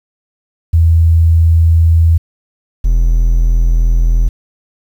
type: tone pair in turn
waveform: sine / triangle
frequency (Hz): 82.4 / 41.59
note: E2 / E1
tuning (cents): 0 / +16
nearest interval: octave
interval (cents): 1184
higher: first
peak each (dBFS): -5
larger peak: neither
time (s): 0.73-2.18 / 2.84-4.29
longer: neither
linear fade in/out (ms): 10
effects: 7-bit